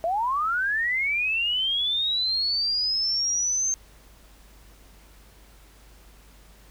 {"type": "linear sweep", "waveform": "sine", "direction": "up", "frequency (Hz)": [639, 6360], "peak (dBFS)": -22, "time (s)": [0.04, 3.74], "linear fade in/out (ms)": 0, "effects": ["added 50 Hz sine -51 dBFS peak until 6.7 s", "pink hiss -55 dBFS RMS until 6.7 s"]}